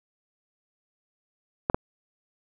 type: clicks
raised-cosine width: 1 ms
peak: -9 / -7 dBFS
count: 2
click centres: 1.699 / 1.745 s
effects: none